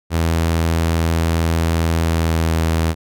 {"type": "tone with pitch glide", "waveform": "sawtooth", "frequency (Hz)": [82.41, 81.32], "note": ["E2", "E2"], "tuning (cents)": [0, -23], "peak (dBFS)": -11, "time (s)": [0.1, 2.95], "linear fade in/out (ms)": 50, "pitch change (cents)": -23, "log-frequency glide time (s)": [1.98, 2.57], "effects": []}